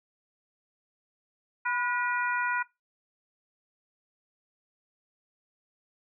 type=harmonic tone with a mistuned harmonic; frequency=483.4 Hz; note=B4; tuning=37 cents flat; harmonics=2 / 3 / 4 / 5; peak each=-31 / -29 / -36 / -36 dBFS; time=1.65-2.63 s; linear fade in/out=10 ms; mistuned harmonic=2; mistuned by=+37 cents; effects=noise-tail reverb RT60 0.2 s tail -20 dB re dry